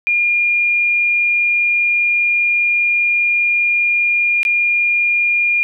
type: tone with dropouts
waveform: sine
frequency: 2415 Hz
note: D7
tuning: 48 cents sharp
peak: -12 dBFS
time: 0.07-5.63 s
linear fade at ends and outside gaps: 0 ms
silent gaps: 4.431-4.451 s
effects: none